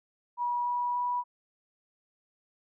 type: tone with pitch steps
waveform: sine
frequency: 967 / 972.6 / 978.2 Hz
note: B5 / B5 / B5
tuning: -37 / -27 / -17 cents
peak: -27 dBFS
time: 0.37-1.24 s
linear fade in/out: 50 ms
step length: 290 ms
effects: none